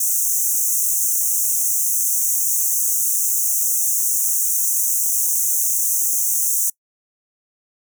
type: high-pass noise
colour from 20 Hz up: pink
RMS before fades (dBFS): -19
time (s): 0-6.7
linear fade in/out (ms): 5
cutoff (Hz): 6000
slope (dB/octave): 96
effects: noise-tail reverb RT60 0.1 s tail -25 dB re dry